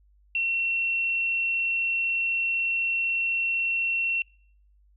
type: tone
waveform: sine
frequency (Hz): 2718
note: F7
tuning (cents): -48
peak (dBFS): -23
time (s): 0.35-4.22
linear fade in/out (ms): 2
effects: noise-tail reverb RT60 0.6 s tail -26 dB re dry + added 50 Hz sine -57 dBFS peak until 4.96 s